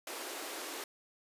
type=high-pass noise; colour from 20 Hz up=pink; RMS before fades=-42 dBFS; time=0.07-0.84 s; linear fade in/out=2 ms; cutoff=290 Hz; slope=48 dB/octave; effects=resampled to 32000 Hz